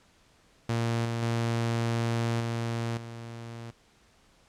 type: tone with level steps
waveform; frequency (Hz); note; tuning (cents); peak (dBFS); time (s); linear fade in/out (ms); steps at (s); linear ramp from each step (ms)
sawtooth; 116.1; A#2; -7; -22 / -25 / -22 / -25 / -35; 0.69-3.71; 5; 1.05 / 1.22 / 2.4 / 2.97; 5
effects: pink hiss -62 dBFS RMS until 4.48 s + low-pass 8000 Hz 12 dB/octave